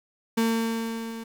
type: tone with level ramp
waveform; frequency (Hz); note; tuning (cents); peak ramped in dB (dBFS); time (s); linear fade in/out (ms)
35% pulse; 227; A#3; -46; -18 to -33; 0.37-1.24; 10
effects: 9-bit